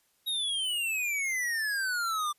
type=exponential sweep; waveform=square; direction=down; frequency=3814 to 1172 Hz; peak=-29 dBFS; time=0.26-2.33 s; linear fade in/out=20 ms; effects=white hiss -70 dBFS RMS until 2.38 s + resampled to 32000 Hz